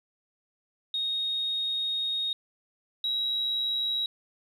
sine tone pair in turn, 3729 / 3858 Hz, A#7 / B7, 0 / -41 cents, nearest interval minor second, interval 59 cents, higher second, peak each -26 / -25 dBFS, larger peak second, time 0.94-2.33 / 3.04-4.06 s, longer first, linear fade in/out 2 ms, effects tanh soft clip ceiling -21 dBFS + 11-bit

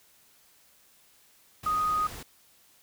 sine tone in noise, 1244.5 Hz, D#6, in tune, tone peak -24 dBFS, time 1.66-2.07 s, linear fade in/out 5 ms, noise pink, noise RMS -42 dBFS, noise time 1.63-2.23 s, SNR +15 dB, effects white hiss -61 dBFS RMS until 2.82 s

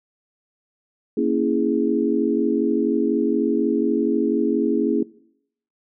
sine chord, A# half-diminished seventh, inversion none, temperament equal, 233.1 / 277.2 / 329.6 / 415.3 Hz, A#3 / C#4 / E4 / G#4, 0 / 0 / 0 / 0 cents, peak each -23 dBFS, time 1.17-5.03 s, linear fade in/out 5 ms, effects noise-tail reverb RT60 0.7 s tail -21 dB re dry

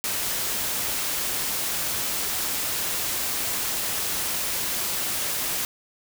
white noise, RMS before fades -27 dBFS, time 0.04-5.65 s, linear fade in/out 0 ms, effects none

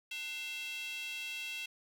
square tone with high-pass filter, 298.2 Hz, D4, 27 cents sharp, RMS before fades -41 dBFS, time 0.11-1.66 s, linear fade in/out 5 ms, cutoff 2800 Hz, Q 6.4, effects none

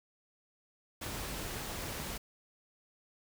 pink noise, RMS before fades -40 dBFS, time 1.01-2.18 s, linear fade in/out 10 ms, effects none

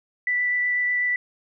sine tone with vibrato, 1974 Hz, B6, 1 cent flat, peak -20 dBFS, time 0.27-1.16 s, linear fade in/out 2 ms, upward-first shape triangle, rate 8.1 Hz, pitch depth 9 cents each way, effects none

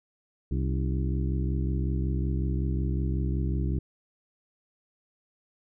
harmonic tone with a mistuned harmonic, 65.41 Hz, C2, in tune, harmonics 1 / 2 / 3 / 4 / 5 / 6, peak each -27 / -30 / -35 / -39 / -38 / -43 dBFS, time 0.51-3.79 s, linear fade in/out 5 ms, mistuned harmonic 4, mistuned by +110 cents, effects none

